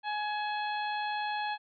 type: harmonic tone with a mistuned harmonic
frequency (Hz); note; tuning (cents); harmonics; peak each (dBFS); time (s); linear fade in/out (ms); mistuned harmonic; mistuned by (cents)
839; G#5; +17; 1 / 2 / 3 / 4 / 5; -32 / -38 / -42 / -44 / -46; 0.03-1.58; 50; 3; +34
effects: none